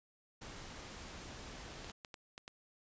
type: noise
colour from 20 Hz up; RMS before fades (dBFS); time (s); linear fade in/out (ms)
pink; -49; 0.41-1.92; 10
type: clicks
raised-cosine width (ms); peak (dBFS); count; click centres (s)
0.2; -30; 6; 1.845 / 1.898 / 2.048 / 2.142 / 2.379 / 2.479
effects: resampled to 16000 Hz